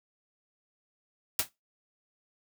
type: noise with exponential decay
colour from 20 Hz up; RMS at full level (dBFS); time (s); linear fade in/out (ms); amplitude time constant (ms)
white; -22; 1.39-1.49; 2; 20
effects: noise-tail reverb RT60 0.2 s tail -19 dB re dry

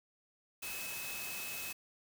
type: tone in noise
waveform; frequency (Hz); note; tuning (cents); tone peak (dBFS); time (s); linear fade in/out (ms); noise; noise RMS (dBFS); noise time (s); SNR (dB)
sine; 2579; E7; -39; -44; 0.62-1.73; 10; white; -43; 0.62-1.73; -4
effects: none

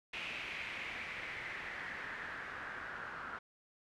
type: noise with low-pass filter sweep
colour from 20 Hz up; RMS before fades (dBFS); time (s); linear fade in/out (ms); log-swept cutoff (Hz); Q
white; -44; 0.13-3.39; 5; 2600 to 1400; 4.1
effects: none

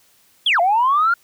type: linear two-way sweep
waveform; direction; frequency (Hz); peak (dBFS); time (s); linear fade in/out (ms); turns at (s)
sine; down then up; 3520 to 667 to 1427; -12; 0.46-1.14; 5; 0.6
effects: tanh soft clip ceiling -8 dBFS + white hiss -56 dBFS RMS until 1.23 s

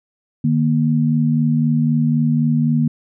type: tone pair together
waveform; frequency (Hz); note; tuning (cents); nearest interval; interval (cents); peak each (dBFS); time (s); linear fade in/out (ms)
sine; 152.23 / 236.1; D#3 / A#3; -38 / +22; minor sixth; 760; -16; 0.44-2.88; 5
effects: none

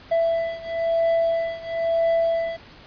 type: beating tone pair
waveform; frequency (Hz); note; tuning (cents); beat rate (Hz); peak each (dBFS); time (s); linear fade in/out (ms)
triangle; 664 / 665; E5 / E5; +12 / +15; 1; -20 / -22; 0.11-2.57; 10
effects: pink hiss -46 dBFS RMS until 2.86 s + resampled to 11025 Hz

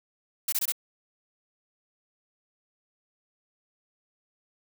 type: noise bursts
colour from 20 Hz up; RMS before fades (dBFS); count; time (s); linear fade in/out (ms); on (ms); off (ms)
blue; -27; 4; 0.48-0.722; 5; 44; 22
effects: none

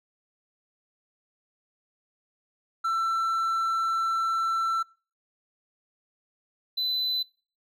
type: tone pair in turn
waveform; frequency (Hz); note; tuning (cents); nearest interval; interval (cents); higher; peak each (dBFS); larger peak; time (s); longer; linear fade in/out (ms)
triangle; 1339 / 4012; E6 / B7; +27 / +26; octave + perfect fifth; 1899; second; -22 / -24; first; 2.84-4.83 / 6.77-7.23; first; 10
effects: noise-tail reverb RT60 0.4 s tail -25 dB re dry

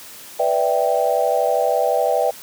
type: chord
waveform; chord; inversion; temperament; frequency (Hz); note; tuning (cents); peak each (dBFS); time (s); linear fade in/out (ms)
sine; E minor seventh; second; equal; 493.9 / 587.3 / 659.3 / 784; B4 / D5 / E5 / G5; 0 / 0 / 0 / 0; -21; 0.39-2.31; 10
effects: white hiss -39 dBFS RMS until 2.42 s + high-pass 100 Hz 12 dB/octave

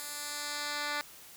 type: tone with band-pass filter sweep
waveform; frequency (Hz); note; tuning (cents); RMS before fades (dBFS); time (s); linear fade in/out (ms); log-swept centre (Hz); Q
10% pulse; 293.2; D4; -3; -37; 0-1.01; 0; 12000 to 2700; 0.74
effects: white hiss -52 dBFS RMS until 1.36 s

